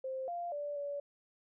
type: tone with pitch steps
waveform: sine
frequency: 525 / 695 / 582 / 572 Hz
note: C5 / F5 / D5 / D5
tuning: +6 / -9 / -16 / -46 cents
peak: -36 dBFS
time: 0.04-1 s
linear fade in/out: 5 ms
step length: 240 ms
effects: none